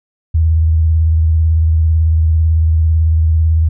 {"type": "tone with vibrato", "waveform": "sine", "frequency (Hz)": 80.2, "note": "E2", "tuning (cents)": -47, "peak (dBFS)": -8, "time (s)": [0.34, 3.69], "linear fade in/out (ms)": 10, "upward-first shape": "sine", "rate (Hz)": 18, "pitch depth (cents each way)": 56, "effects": []}